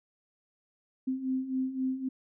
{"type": "beating tone pair", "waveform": "sine", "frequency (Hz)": [258.1, 261.9], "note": ["C4", "C4"], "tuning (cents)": [-23, 2], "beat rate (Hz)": 3.8, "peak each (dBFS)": [-35, -30], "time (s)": [1.07, 2.09], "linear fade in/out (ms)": 10, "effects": []}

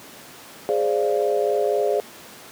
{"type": "chord", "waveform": "sine", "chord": "D half-diminished seventh", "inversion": "second", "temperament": "equal with one note detuned", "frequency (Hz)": [415.3, 523.3, 587.3, 691.2], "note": ["Ab4", "C5", "D5", "F5"], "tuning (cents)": [0, 0, 0, -18], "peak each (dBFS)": [-21, -25, -24, -27], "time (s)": [0.69, 2], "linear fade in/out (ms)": 0, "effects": ["pink hiss -42 dBFS RMS until 2.51 s", "high-pass 200 Hz 12 dB/octave"]}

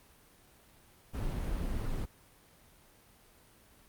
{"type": "noise", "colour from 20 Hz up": "brown", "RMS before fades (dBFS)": -34, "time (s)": [1.13, 2.06], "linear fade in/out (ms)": 20, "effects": ["pink hiss -61 dBFS RMS until 3.88 s", "Opus 32 kbps"]}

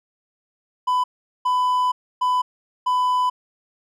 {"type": "tone bursts at uneven times", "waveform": "triangle", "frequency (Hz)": 1000, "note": "B5", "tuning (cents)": 21, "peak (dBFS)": -15, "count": 4, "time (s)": [[0.87, 1.04], [1.45, 1.92], [2.21, 2.42], [2.86, 3.3]], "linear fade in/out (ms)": 10, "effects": []}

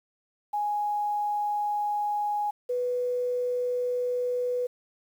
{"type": "tone pair in turn", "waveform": "sine", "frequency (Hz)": [830.6, 493.9], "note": ["G#5", "B4"], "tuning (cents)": [0, 0], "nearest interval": "major sixth", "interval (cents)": 900, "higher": "first", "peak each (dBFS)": -25, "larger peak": "neither", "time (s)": [[0.53, 2.51], [2.69, 4.67]], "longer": "neither", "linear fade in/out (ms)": 10, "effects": ["9-bit"]}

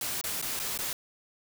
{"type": "noise with dropouts", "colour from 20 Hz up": "white", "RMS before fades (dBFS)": -33, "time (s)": [0.01, 0.93], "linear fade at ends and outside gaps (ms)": 2, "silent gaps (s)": [[0.213, 0.239], [0.415, 0.424], [0.593, 0.598], [0.777, 0.788]], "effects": []}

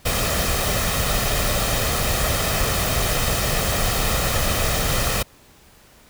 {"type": "noise with comb filter", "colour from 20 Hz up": "pink", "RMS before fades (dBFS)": -21, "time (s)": [0.05, 5.23], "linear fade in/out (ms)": 10, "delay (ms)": 1.6, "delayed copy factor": 0.5, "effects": ["pink hiss -51 dBFS RMS until 6.09 s"]}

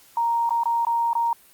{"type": "tone with dropouts", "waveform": "sine", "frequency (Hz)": 932.3, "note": "A#5", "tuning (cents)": 0, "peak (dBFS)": -19, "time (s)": [0.17, 1.33], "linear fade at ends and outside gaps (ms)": 2, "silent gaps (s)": [[0.493, 0.506], [0.635, 0.656], [0.85, 0.868], [1.132, 1.152]], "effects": ["white hiss -53 dBFS RMS until 1.53 s", "Opus 48 kbps"]}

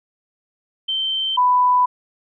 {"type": "tone pair in turn", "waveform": "sine", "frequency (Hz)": [3111, 993.9], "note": ["G7", "B5"], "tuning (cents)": [-14, 11], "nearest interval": "octave + minor sixth", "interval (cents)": 1975, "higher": "first", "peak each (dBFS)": [-19, -12], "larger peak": "second", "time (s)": [[0.88, 1.37], [1.37, 1.86]], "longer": "neither", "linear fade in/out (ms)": 10, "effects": []}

